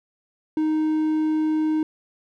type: tone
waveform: triangle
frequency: 311.1 Hz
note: D#4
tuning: in tune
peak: -17 dBFS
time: 0.57-1.83 s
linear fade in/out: 2 ms
effects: none